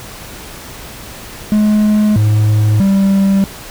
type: tone with pitch steps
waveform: triangle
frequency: 211.6 / 106.7 / 195.6 Hz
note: G#3 / G#2 / G3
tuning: +33 / +47 / -4 cents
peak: -6 dBFS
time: 1.52-3.44 s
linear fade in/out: 0 ms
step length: 640 ms
effects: pink hiss -31 dBFS RMS until 3.7 s